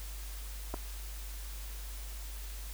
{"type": "clicks", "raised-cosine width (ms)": 1, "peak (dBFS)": -24, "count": 2, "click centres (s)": [0.74, 0.743], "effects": ["added 50 Hz sine -40 dBFS peak until 2.73 s", "white hiss -49 dBFS RMS until 2.73 s"]}